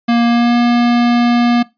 square tone with pitch glide, 235.3 to 239.3 Hz, A#3 to A#3, +16 to +46 cents, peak -10 dBFS, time 0.08-1.63 s, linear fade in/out 10 ms, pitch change +30 cents, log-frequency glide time 0.26-0.56 s, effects noise-tail reverb RT60 0.2 s tail -20 dB re dry + resampled to 11025 Hz

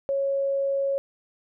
sine tone, 551 Hz, C#5, 11 cents flat, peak -22 dBFS, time 0.09-0.98 s, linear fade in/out 0 ms, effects none

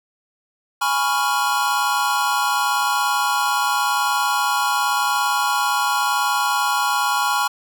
square chord, C# dominant seventh, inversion second, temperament equal, 830.6 / 987.8 / 1108.7 / 1396.9 Hz, G#5 / B5 / C#6 / E#6, 0 / 0 / 0 / 0 cents, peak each -24 dBFS, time 0.81-7.48 s, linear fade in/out 10 ms, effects none

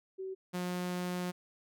sine / sawtooth tone pair in turn, 380 / 179.34 Hz, F#4 / F3, +46 / +46 cents, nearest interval octave + minor second, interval 1300 cents, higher first, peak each -37 / -30 dBFS, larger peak second, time 0.18-0.35 / 0.53-1.32 s, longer second, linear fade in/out 20 ms, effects none

